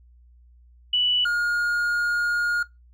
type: tone pair in turn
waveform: sine / triangle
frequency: 2960 / 1426.3 Hz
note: F#7 / F6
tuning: 0 / +36 cents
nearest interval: octave + minor second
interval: 1264 cents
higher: first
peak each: -18 dBFS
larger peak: neither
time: 0.93-1.25 / 1.25-2.63 s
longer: second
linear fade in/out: 5 ms
effects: noise-tail reverb RT60 0.2 s tail -22 dB re dry + added 60 Hz sine -50 dBFS peak until 2.93 s